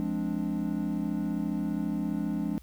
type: chord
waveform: triangle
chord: D half-diminished seventh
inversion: first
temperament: equal with one note detuned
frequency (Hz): 174.61 / 209.5 / 261.6 / 293.7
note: F3 / Ab3 / C4 / D4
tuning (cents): 0 / +15 / 0 / 0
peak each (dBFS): -32 / -30 / -34 / -31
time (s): 0-2.58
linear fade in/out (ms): 0
effects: added 60 Hz sine -49 dBFS peak until 2.62 s + white hiss -62 dBFS RMS until 2.62 s